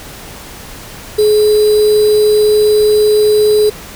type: tone with sample-and-hold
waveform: sine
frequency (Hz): 423.2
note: G#4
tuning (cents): +33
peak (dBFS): -6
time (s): 1.18-3.7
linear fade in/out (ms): 10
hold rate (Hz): 4410
effects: pink hiss -31 dBFS RMS until 3.95 s